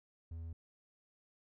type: tone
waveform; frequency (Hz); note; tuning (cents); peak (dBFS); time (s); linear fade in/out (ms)
triangle; 82.41; E2; 0; -40; 0.31-0.53; 5
effects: none